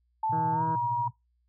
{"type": "tone with pitch glide", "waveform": "sine", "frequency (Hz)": [880, 954.1], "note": ["A5", "A#5"], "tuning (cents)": [0, 40], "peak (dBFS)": -25, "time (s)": [0.23, 1.08], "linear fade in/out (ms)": 5, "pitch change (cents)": 140, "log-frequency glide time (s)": [0.52, 0.63]}
{"type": "tone with tremolo", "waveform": "sine", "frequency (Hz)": 120.7, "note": "B2", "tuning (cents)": -39, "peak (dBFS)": -32, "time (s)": [0.29, 1.11], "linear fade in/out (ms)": 10, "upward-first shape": "triangle", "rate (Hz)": 13, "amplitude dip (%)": 100}
{"type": "harmonic tone", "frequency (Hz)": 160.8, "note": "E3", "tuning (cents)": -43, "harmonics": [1, 2, 3, 4, 6, 7, 8, 9, 10], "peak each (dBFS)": [-33, -39, -43, -45, -49, -50, -51, -52, -53], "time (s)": [0.32, 0.76], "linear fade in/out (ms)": 10}
{"effects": ["noise-tail reverb RT60 0.2 s tail -23 dB re dry", "added 60 Hz sine -68 dBFS peak until 1.48 s"]}